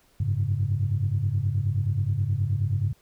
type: chord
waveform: sine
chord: F# suspended second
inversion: none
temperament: equal with one note detuned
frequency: 94.39 / 103.83 / 138.59 Hz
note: F#2 / G#2 / C#3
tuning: +35 / 0 / 0 cents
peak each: -27 / -24 / -28 dBFS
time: 0.2-2.93 s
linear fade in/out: 5 ms
effects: tanh soft clip ceiling -14 dBFS + pink hiss -62 dBFS RMS until 3.01 s